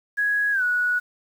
sine tone with pitch glide, 1665 to 1466.3 Hz, G#6 to F#6, +4 to -16 cents, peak -19 dBFS, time 0.17-1 s, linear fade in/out 20 ms, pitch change -220 cents, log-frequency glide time 0.52-0.63 s, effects 8-bit

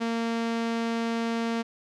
sawtooth tone, 230 Hz, A#3, 23 cents flat, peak -22 dBFS, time 0-1.63 s, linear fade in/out 20 ms, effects low-pass 5000 Hz 12 dB/octave

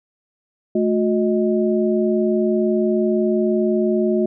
sine tone cluster, 217.1 / 362.9 / 625 Hz, A3 / F#4 / D#5, -23 / -34 / +8 cents, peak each -19 / -18 / -24 dBFS, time 0.75-4.26 s, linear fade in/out 5 ms, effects none

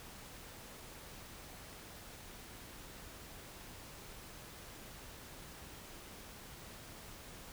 silence, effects pink hiss -52 dBFS RMS until 7.52 s

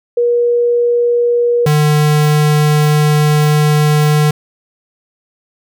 sine / square tone pair in turn, 478.5 / 150.28 Hz, A#4 / D3, +45 / +40 cents, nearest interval octave + minor sixth, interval 2005 cents, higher first, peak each -9 dBFS, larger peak neither, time 0.17-1.66 / 1.66-4.31 s, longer second, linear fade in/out 5 ms, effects none

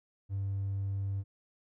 triangle tone, 98.3 Hz, G2, 5 cents sharp, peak -28 dBFS, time 0.29-1.24 s, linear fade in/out 50 ms, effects tanh soft clip ceiling -27 dBFS

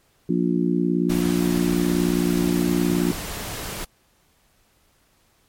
harmonic tone, 59 Hz, A#1, 22 cents sharp, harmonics 3 / 4 / 5 / 6, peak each -22 / -25 / -23 / -25 dBFS, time 0.29-3.12 s, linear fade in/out 5 ms
pink noise, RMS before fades -31 dBFS, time 1.09-3.85 s, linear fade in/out 10 ms
effects pink hiss -62 dBFS RMS until 5.48 s + MP3 64 kbps

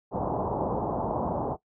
white low-pass noise, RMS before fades -29 dBFS, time 0.11-1.57 s, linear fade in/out 50 ms, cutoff 950 Hz, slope 48 dB/octave, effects noise-tail reverb RT60 0.1 s tail -18 dB re dry + high-pass 60 Hz 12 dB/octave

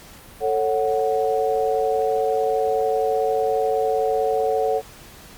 sine chord, F# minor, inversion first, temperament just, 444 / 555 / 740 Hz, A4 / C#5 / F#5, +16 / +2 / 0 cents, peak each -21 / -24 / -23 dBFS, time 0.4-4.82 s, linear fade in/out 50 ms, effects pink hiss -44 dBFS RMS until 5.37 s + Opus 48 kbps

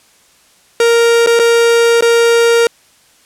45% pulse tone with dropouts, 466.2 Hz, A#4, in tune, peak -7 dBFS, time 0.8-2.67 s, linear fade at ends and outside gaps 2 ms, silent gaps 1.263-1.271 / 1.392-1.396 / 2.009-2.023 s, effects white hiss -49 dBFS RMS until 3.25 s + low-pass 10000 Hz 12 dB/octave

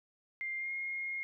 sine tone with pitch glide, 2100 to 2142 Hz, C7 to C7, +6 to +40 cents, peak -35 dBFS, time 0.41-1.23 s, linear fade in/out 0 ms, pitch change +34 cents, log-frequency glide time 0.56-0.72 s, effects none

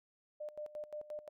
sine tone with tremolo, 601 Hz, D5, 40 cents sharp, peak -40 dBFS, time 0.4-1.29 s, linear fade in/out 10 ms, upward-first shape square, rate 5.7 Hz, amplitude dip 80%, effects none

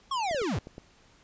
square linear sweep, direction down, 1120 to 62.6 Hz, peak -28 dBFS, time 0.11-0.59 s, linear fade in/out 5 ms
clicks, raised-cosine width 2 ms, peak -28 dBFS, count 5, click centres 0.312 / 0.347 / 0.417 / 0.671 / 0.781 s
effects pink hiss -60 dBFS RMS until 1.23 s + resampled to 16000 Hz

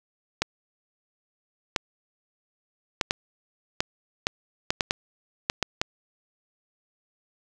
clicks, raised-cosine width 0.2 ms, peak -5 dBFS, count 12, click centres 0.42 / 1.762 / 3.012 / 3.109 / 3.805 / 4.269 / 4.705 / 4.808 / 4.909 / 5.499 / 5.627 / 5.815 s, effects none

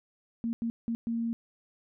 sine tone bursts at uneven times, 231 Hz, A#3, 16 cents flat, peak -28 dBFS, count 4, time 0.44-0.53 / 0.62-0.7 / 0.88-0.95 / 1.07-1.33 s, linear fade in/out 0 ms, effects none

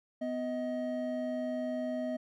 triangle tone pair together, 250 / 630 Hz, B3 / D#5, +21 / +21 cents, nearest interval octave + major third, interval 1600 cents, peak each -33 / -33 dBFS, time 0.21-2.17 s, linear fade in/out 10 ms, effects none

